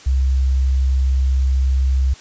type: tone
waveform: sine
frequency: 66 Hz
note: C2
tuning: 16 cents sharp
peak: -13 dBFS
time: 0.06-2.14 s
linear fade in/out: 10 ms
effects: white hiss -42 dBFS RMS until 2.2 s + resampled to 16000 Hz